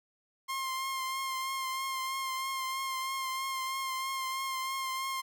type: tone with vibrato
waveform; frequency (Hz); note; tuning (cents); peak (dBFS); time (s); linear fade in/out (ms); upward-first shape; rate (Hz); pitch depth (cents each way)
sawtooth; 1060; C6; +22; -29; 0.48-5.22; 20; triangle; 3.1; 26
effects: none